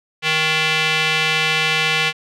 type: tone with band-pass filter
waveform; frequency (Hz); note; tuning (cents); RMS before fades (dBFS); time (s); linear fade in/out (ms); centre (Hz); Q
square; 157; D#3; +16; -18; 0.22-2.13; 50; 2700; 2.2
effects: none